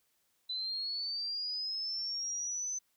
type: linear sweep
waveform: sine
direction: up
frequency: 3990 to 6130 Hz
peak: -34 dBFS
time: 0.49-2.79 s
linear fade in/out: 10 ms
effects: white hiss -75 dBFS RMS until 2.96 s